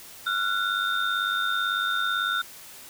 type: tone cluster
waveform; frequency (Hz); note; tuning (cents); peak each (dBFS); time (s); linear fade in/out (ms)
sine; 1373 / 1471 / 3636; F6 / F#6 / A#7; -30 / -11 / -44; -27 / -27 / -30; 0.26-2.42; 10
effects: white hiss -45 dBFS RMS until 2.89 s